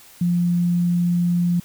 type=tone; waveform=sine; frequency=174.61 Hz; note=F3; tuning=in tune; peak=-16 dBFS; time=0.21-1.6 s; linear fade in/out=5 ms; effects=white hiss -47 dBFS RMS until 1.64 s